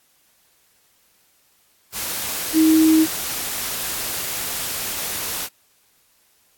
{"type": "tone in noise", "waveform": "sine", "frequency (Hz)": 317, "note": "D#4", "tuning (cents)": 32, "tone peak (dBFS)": -11, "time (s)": [2.53, 3.07], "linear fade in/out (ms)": 50, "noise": "white", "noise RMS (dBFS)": -26, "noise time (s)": [1.92, 5.49], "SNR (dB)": 12, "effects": ["white hiss -60 dBFS RMS until 6.57 s", "AAC 64 kbps"]}